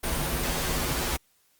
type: noise with comb filter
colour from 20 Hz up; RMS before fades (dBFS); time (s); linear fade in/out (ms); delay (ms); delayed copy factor
pink; -28; 0.03-1.17; 10; 9.9; -0.9
effects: white hiss -66 dBFS RMS until 1.59 s + Opus 32 kbps